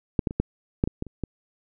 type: clicks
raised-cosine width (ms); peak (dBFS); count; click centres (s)
3; -7 / -10 / -20 / -8 / -7 / -13 / -15 / -27 / -15; 9; 0.192 / 0.272 / 0.309 / 0.4 / 0.839 / 0.875 / 1.024 / 1.067 / 1.237
effects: none